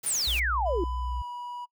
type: noise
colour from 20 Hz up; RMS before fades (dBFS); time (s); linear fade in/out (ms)
white; -38; 0.03-0.4; 10
type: exponential sweep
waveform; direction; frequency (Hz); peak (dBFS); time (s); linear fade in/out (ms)
sine; down; 9956 to 320; -25; 0.06-0.84; 2
type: tone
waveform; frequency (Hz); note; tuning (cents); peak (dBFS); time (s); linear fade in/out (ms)
sine; 61.5; B1; -7; -29; 0.27-1.22; 5
type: tone with pitch glide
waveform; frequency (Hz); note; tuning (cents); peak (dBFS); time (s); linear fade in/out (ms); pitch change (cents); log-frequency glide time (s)
triangle; 999 to 973.4; B5 to B5; +20 to -25; -33; 0.65-1.66; 20; -45; 0.98-1.27
effects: noise-tail reverb RT60 0.1 s tail -25 dB re dry